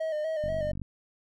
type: tone with vibrato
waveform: triangle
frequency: 622.3 Hz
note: D#5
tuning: in tune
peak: -26 dBFS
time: 0-0.72 s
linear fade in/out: 10 ms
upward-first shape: square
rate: 4.1 Hz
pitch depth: 45 cents each way
type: click train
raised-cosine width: 5 ms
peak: -26 dBFS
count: 19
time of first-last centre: 0.44-0.817 s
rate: 47.7 Hz
effects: none